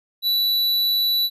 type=tone; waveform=square; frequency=3951 Hz; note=B7; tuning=in tune; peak=-18 dBFS; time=0.22-1.3 s; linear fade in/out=50 ms; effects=resampled to 32000 Hz